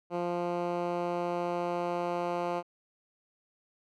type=tone with band-pass filter sweep; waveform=10% pulse; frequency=174.61 Hz; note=F3; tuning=in tune; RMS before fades=-32 dBFS; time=0.1-2.63 s; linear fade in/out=50 ms; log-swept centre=430 to 650 Hz; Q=0.71; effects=none